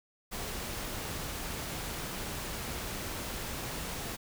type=noise; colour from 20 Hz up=pink; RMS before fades=-38 dBFS; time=0.31-4.17 s; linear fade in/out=20 ms; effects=none